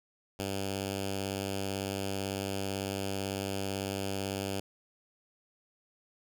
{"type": "tone with notch filter", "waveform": "5% pulse", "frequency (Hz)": 98, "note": "G2", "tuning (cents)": 0, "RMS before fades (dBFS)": -35, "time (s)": [0.39, 4.6], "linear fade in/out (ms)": 5, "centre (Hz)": 1100, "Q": 0.92, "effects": []}